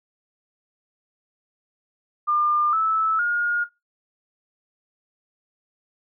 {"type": "tone with pitch steps", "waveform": "sine", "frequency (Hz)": [1200, 1308.6, 1427], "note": ["D6", "E6", "F6"], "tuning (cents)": [37, -13, 37], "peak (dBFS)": -18, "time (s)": [2.27, 3.65], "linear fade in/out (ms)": 20, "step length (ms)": 460, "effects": ["noise-tail reverb RT60 0.2 s tail -18 dB re dry"]}